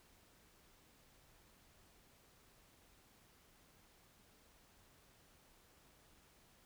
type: silence
effects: pink hiss -68 dBFS RMS until 6.65 s